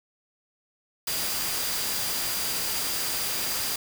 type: tone in noise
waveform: sine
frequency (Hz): 4780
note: D8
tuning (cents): +30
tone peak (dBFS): -35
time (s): 1.07-3.76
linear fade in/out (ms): 5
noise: white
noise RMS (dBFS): -29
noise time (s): 1.07-3.76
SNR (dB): -9
effects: none